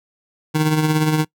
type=tone with tremolo; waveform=25% pulse; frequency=154.9 Hz; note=D#3; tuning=7 cents flat; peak=-9 dBFS; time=0.54-1.25 s; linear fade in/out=20 ms; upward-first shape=triangle; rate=17 Hz; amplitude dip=55%; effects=noise-tail reverb RT60 0.1 s tail -23 dB re dry